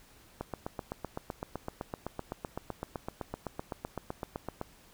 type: click train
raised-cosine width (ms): 1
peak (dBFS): -21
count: 34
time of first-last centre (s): 0.41-4.614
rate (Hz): 7.85
effects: pink hiss -59 dBFS RMS until 4.93 s